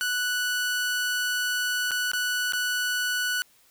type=tone with dropouts; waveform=sawtooth; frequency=1480 Hz; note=F#6; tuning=in tune; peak=-21 dBFS; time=0.01-3.42 s; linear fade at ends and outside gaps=0 ms; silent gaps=1.909-1.916 / 2.116-2.134 / 2.523-2.534 s; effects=white hiss -60 dBFS RMS until 3.7 s